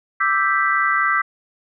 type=chord; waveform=sine; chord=E minor seventh; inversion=third; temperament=equal; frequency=1174.7 / 1318.5 / 1568 / 1975.5 Hz; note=D6 / E6 / G6 / B6; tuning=0 / 0 / 0 / 0 cents; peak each=-21 dBFS; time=0.2-1.22 s; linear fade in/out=10 ms; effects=none